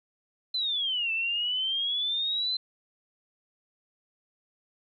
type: exponential two-way sweep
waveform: sine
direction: down then up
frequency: 4095 to 2637 to 4095 Hz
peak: -26 dBFS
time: 0.54-2.57 s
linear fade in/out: 5 ms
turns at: 1.12 s
effects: none